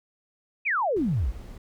sine exponential sweep, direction down, 2637 to 46.31 Hz, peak -22 dBFS, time 0.65-1.32 s, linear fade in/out 20 ms
brown noise, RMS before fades -41 dBFS, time 0.96-1.58 s, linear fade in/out 5 ms
effects none

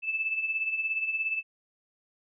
sine tone with tremolo, 2629 Hz, E7, 5 cents flat, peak -24 dBFS, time 0.02-1.43 s, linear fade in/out 50 ms, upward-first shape triangle, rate 17 Hz, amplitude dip 70%, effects none

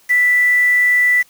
sine tone with quantisation, 1975.5 Hz, B6, in tune, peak -10 dBFS, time 0.09-1.23 s, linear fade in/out 20 ms, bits 5, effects white hiss -52 dBFS RMS until 1.29 s

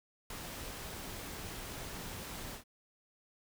pink noise with ADSR envelope, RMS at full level -41 dBFS, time 0.3-2.64 s, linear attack 4 ms, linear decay 4 ms, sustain -3 dB, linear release 110 ms, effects none

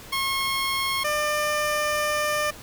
15% pulse tone pair in turn, 1082 / 598.9 Hz, C#6 / D5, -42 / +34 cents, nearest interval minor seventh, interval 1024 cents, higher first, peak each -17 / -16 dBFS, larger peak second, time 0.12-1.04 / 1.04-2.51 s, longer second, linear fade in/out 10 ms, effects pink hiss -43 dBFS RMS until 2.62 s

